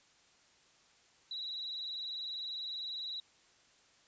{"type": "tone with vibrato", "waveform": "sine", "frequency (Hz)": 3897, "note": "B7", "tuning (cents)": -24, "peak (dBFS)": -38, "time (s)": [1.31, 3.2], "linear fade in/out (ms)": 2, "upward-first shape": "sine", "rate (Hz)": 20, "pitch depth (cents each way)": 43, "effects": ["white hiss -66 dBFS RMS until 4.07 s", "resampled to 16000 Hz"]}